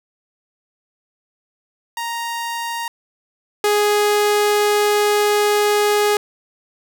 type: tone pair in turn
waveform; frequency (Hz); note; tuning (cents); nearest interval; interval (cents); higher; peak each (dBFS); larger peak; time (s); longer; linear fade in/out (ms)
sawtooth; 933 / 415.6; A#5 / G#4; +1 / +1; octave + major second; 1400; first; -19 / -10; second; 1.97-2.88 / 3.64-6.17; second; 2
effects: none